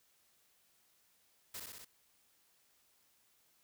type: noise with echo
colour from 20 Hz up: white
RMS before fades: -45 dBFS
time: 1.54-1.6 s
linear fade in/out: 5 ms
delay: 62 ms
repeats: 4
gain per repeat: -2 dB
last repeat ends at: 1.848 s
effects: white hiss -72 dBFS RMS until 3.63 s